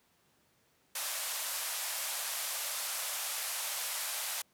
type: band-pass noise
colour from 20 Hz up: white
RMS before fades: -37 dBFS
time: 0.95-4.42 s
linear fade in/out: 5 ms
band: 550 to 14000 Hz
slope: 48 dB/octave
effects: pink hiss -70 dBFS RMS until 4.53 s + high-pass 100 Hz 12 dB/octave